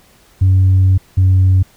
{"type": "tone pair in turn", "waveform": "sine", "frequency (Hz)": [94.2, 93.55], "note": ["F#2", "F#2"], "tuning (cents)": [32, 20], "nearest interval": "unison", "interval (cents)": 12, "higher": "first", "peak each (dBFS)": -5, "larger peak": "neither", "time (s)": [[0.41, 0.98], [1.17, 1.63]], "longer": "first", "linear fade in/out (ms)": 10, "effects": ["tanh soft clip ceiling -5 dBFS", "pink hiss -49 dBFS RMS until 1.76 s"]}